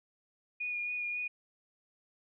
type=tone with vibrato; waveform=sine; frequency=2446 Hz; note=D#7; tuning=30 cents flat; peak=-33 dBFS; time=0.6-1.28 s; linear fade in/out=10 ms; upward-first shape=sine; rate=3.7 Hz; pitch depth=17 cents each way; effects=none